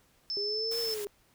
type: tone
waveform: sine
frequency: 5274 Hz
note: E8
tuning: in tune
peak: -31 dBFS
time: 0.3-0.94 s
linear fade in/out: 0 ms
type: linear two-way sweep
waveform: sine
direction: up then down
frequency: 401.9 to 468.7 to 401.9 Hz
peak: -34 dBFS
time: 0.37-1.07 s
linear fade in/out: 0 ms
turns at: 0.8 s
type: noise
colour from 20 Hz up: white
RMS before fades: -42 dBFS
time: 0.71-1.05 s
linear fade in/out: 5 ms
effects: pink hiss -66 dBFS RMS until 1.34 s